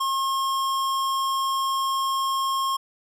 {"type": "tone with hard clipping", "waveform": "sine", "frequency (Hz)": 1076, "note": "C6", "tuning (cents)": 48, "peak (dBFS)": -24, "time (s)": [0, 2.77], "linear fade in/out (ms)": 10, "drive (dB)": 18, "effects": []}